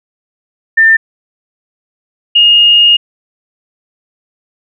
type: tone pair in turn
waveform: sine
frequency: 1795 / 2849 Hz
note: A6 / F7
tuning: +34 / +34 cents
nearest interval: minor sixth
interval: 800 cents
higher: second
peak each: -3 dBFS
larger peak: neither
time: 0.77-0.97 / 2.35-2.97 s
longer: second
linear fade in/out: 10 ms
effects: none